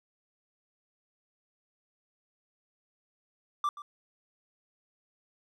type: tone with echo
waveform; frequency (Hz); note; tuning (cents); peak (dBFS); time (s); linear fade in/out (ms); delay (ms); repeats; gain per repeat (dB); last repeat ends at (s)
triangle; 1174.7; D6; 0; -24; 3.64-3.69; 2; 130; 1; -15; 3.82
effects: none